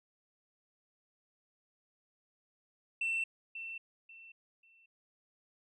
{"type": "tone with echo", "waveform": "sine", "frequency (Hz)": 2688, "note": "E7", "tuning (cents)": 33, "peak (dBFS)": -29, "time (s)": [3.01, 3.24], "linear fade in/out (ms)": 5, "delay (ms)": 540, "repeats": 3, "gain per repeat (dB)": -11, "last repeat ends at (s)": 4.86, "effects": ["tanh soft clip ceiling -29 dBFS"]}